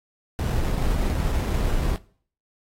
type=noise with sample-and-hold; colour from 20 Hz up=brown; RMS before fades=-23 dBFS; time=0.39-1.96 s; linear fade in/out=0 ms; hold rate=4410 Hz; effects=noise-tail reverb RT60 0.5 s tail -20 dB re dry + AAC 48 kbps